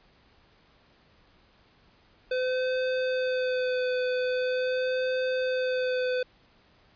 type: tone with vibrato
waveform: square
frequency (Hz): 508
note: B4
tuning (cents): +49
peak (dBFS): -26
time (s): 2.31-6.23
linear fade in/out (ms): 5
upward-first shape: sine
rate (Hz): 0.43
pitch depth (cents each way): 16
effects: pink hiss -61 dBFS RMS until 6.95 s + resampled to 11025 Hz